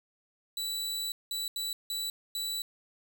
sawtooth tone bursts at uneven times, 3950 Hz, B7, in tune, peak -29 dBFS, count 5, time 0.57-1.12 / 1.31-1.48 / 1.56-1.73 / 1.9-2.1 / 2.35-2.62 s, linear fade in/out 2 ms, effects none

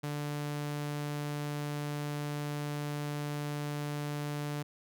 sawtooth tone, 146.83 Hz, D3, in tune, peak -30 dBFS, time 0.03-4.63 s, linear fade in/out 10 ms, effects none

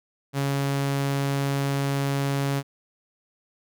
sawtooth tone, 139.1 Hz, C#3, 6 cents sharp, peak -19 dBFS, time 0.33-2.63 s, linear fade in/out 50 ms, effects none

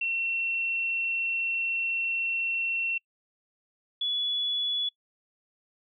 sine tone pair in turn, 2714 / 3410 Hz, E7 / G#7, +50 / +45 cents, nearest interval major third, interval 395 cents, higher second, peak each -26 dBFS, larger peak neither, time 0.01-2.98 / 4.01-4.89 s, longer first, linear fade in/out 5 ms, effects noise-tail reverb RT60 0.1 s tail -26 dB re dry

